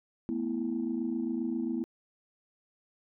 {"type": "chord", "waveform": "sine", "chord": "A suspended second", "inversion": "none", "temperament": "just", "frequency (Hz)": [220, 247.5, 330], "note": ["A3", "B3", "E4"], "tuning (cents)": [0, 4, 2], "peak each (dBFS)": [-35, -32, -33], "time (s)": [0.29, 1.84], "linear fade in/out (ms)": 0, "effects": ["tanh soft clip ceiling -22 dBFS"]}